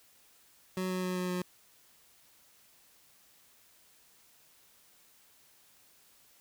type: tone with pitch steps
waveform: 25% pulse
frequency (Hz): 185.4 / 184.12 / 182.85 / 181.58 / 180.33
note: F#3 / F#3 / F#3 / F#3 / F#3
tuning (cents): +4 / -8 / -20 / -32 / -44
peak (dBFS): -28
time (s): 0.77-1.42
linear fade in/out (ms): 2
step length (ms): 130
effects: white hiss -63 dBFS RMS until 6.4 s